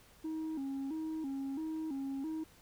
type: tone with vibrato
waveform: sine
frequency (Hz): 293.7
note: D4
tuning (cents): 0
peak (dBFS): -33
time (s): 0.24-2.44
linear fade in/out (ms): 10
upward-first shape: square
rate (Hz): 1.5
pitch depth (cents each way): 130
effects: tanh soft clip ceiling -35 dBFS + pink hiss -62 dBFS RMS until 2.61 s